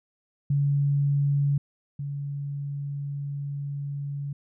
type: tone pair in turn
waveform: sine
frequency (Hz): 141.9 / 141.9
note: C#3 / C#3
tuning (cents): +41 / +41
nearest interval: unison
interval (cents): 0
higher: neither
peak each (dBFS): -20 / -29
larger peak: first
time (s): 0.5-1.58 / 1.99-4.33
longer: second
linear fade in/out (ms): 5
effects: none